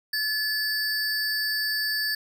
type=tone pair together; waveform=square; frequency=1725 / 4605 Hz; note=A6 / D8; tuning=-35 / -35 cents; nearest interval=octave + perfect fourth; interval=1700 cents; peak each=-28 dBFS; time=0.13-2.15 s; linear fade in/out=5 ms; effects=none